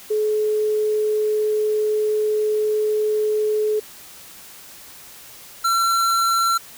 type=tone pair in turn; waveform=sine / square; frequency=426.9 / 1355.3 Hz; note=G#4 / E6; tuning=+48 / +48 cents; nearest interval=octave + minor sixth; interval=2000 cents; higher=second; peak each=-17 dBFS; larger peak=neither; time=0.1-3.8 / 5.64-6.58 s; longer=first; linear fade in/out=10 ms; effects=white hiss -42 dBFS RMS until 6.77 s